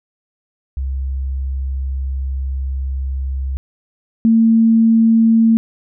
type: tone pair in turn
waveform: sine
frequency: 66.7 / 226 Hz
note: C2 / A3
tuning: +34 / +47 cents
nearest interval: octave + major sixth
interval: 2113 cents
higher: second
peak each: -18 / -8 dBFS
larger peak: second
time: 0.77-3.57 / 4.25-5.57 s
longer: first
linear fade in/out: 0 ms
effects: none